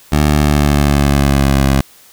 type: tone with pitch glide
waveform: 15% pulse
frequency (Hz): 74.5 to 67.92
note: D2 to C#2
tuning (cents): +25 to -35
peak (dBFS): -3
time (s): 0.12-1.81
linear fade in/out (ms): 5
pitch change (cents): -160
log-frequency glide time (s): 0.33-1.63
effects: white hiss -44 dBFS RMS until 2.12 s